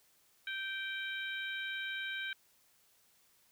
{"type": "harmonic tone with a mistuned harmonic", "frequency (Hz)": 781, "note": "G5", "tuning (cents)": -7, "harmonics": [2, 3, 4, 5], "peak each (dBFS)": [-39, -43, -45, -47], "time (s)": [0.47, 2.33], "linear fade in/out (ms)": 2, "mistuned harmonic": 5, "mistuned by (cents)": -39, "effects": ["white hiss -69 dBFS RMS until 3.51 s"]}